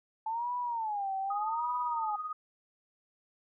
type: tone with vibrato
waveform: sine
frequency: 870 Hz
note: A5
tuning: 20 cents flat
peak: -31 dBFS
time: 0.26-2.16 s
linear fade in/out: 5 ms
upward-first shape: sine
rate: 0.83 Hz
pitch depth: 210 cents each way
type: tone with tremolo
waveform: sine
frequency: 1244.5 Hz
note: D#6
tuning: in tune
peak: -32 dBFS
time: 1.3-2.33 s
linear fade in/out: 5 ms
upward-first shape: triangle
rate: 18 Hz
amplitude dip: 65%
effects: none